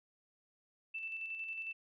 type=tone with tremolo; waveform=sine; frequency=2655 Hz; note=E7; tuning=12 cents sharp; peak=-38 dBFS; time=0.94-1.73 s; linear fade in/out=10 ms; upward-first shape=square; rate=11 Hz; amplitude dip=35%; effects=none